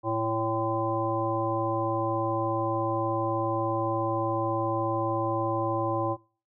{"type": "harmonic tone with a mistuned harmonic", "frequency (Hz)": 111.7, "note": "A2", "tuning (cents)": 27, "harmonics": [1, 3, 5, 7, 9], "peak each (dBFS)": [-33, -30, -31, -33, -31], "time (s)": [0.03, 6.17], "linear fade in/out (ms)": 50, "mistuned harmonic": 9, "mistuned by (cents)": 32, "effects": ["noise-tail reverb RT60 0.4 s tail -23 dB re dry"]}